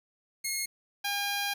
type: tone pair in turn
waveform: 10% pulse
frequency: 2157 / 808 Hz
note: C#7 / G#5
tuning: -48 / -48 cents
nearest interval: octave + perfect fourth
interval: 1700 cents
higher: first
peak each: -21 / -21 dBFS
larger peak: neither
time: 0.44-0.66 / 1.04-1.54 s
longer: second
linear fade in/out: 10 ms
effects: 9-bit